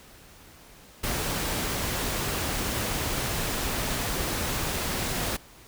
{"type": "noise", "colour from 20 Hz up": "pink", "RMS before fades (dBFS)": -29, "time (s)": [1.03, 5.37], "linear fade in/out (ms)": 10, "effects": ["pink hiss -51 dBFS RMS until 5.67 s"]}